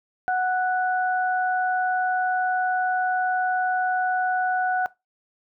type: tone pair together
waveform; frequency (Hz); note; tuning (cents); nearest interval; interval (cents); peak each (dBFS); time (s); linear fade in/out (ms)
sine; 738.8 / 1480; F#5 / F#6; -3 / 0; octave; 1203; -21 / -26; 0.28-4.86; 0
effects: noise-tail reverb RT60 0.2 s tail -19 dB re dry